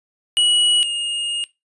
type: tone pair in turn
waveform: square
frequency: 2920 / 2847 Hz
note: F#7 / F7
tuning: -24 / +33 cents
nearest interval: unison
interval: 43 cents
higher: first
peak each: -14 / -22 dBFS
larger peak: first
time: 0.37-0.83 / 0.83-1.44 s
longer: second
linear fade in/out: 0 ms
effects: noise-tail reverb RT60 0.2 s tail -18 dB re dry + resampled to 24000 Hz